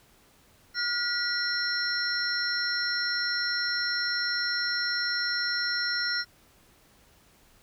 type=tone cluster; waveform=sine; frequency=1429 / 1941 / 4150 / 5460 Hz; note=F6 / B6 / C8 / F8; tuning=+39 / -31 / -15 / -40 cents; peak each=-30 / -34 / -34 / -30 dBFS; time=0.74-6.25 s; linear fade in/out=50 ms; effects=pink hiss -60 dBFS RMS until 7.62 s